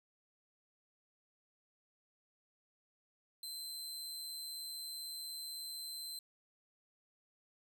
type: tone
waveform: sawtooth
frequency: 4089 Hz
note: C8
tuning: 41 cents flat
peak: -40 dBFS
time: 3.43-6.19 s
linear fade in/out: 2 ms
effects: none